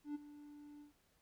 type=tone with ADSR envelope; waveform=triangle; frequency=293.7 Hz; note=D4; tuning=in tune; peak=-36 dBFS; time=0.04-0.93 s; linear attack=110 ms; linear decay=19 ms; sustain=-15 dB; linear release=120 ms; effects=pink hiss -75 dBFS RMS until 1.21 s